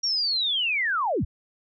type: linear sweep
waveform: sine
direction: down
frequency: 5660 to 31 Hz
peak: -22 dBFS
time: 0.03-1.25 s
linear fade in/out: 10 ms
effects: none